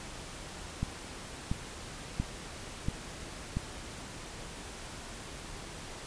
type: click train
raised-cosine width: 5 ms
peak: -18 dBFS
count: 5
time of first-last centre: 0.83-3.57 s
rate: 1.46 Hz
effects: pink hiss -44 dBFS RMS until 6.06 s + resampled to 22050 Hz